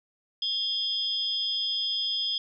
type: tone cluster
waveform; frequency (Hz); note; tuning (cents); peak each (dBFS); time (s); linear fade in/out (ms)
sine; 3240 / 3454 / 5050; G#7 / A7 / D#8; -43 / -33 / +25; -28 / -33 / -33; 0.42-2.38; 2
effects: none